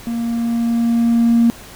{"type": "tone with level ramp", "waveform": "triangle", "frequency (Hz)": 233.1, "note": "A#3", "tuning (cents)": 0, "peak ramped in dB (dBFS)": [-17, -5], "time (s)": [0.07, 1.5], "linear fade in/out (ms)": 0, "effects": ["tanh soft clip ceiling -6 dBFS", "pink hiss -38 dBFS RMS until 1.75 s"]}